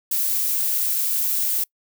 violet noise, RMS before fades -22 dBFS, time 0.11-1.64 s, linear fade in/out 5 ms, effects noise-tail reverb RT60 0.1 s tail -26 dB re dry

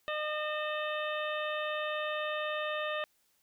harmonic tone with a mistuned harmonic, 608 Hz, D#5, 40 cents flat, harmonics 1 / 2 / 3 / 4 / 5 / 6, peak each -35 / -38 / -39 / -42 / -45 / -45 dBFS, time 0.08-3.04 s, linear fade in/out 0 ms, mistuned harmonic 4, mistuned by +120 cents, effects white hiss -72 dBFS RMS until 3.42 s

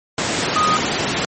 sine tone in noise, 1244.5 Hz, D#6, in tune, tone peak -14 dBFS, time 0.56-0.77 s, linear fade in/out 2 ms, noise pink, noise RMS -19 dBFS, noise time 0.18-1.25 s, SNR +2 dB, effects high-pass 150 Hz 12 dB/octave + MP3 32 kbps

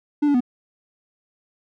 triangle tone with pitch steps, 294.2 / 286.9 / 246.6 Hz, D4 / D4 / B3, +3 / -40 / -2 cents, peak -13 dBFS, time 0.22-0.406 s, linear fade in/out 10 ms, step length 62 ms, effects none

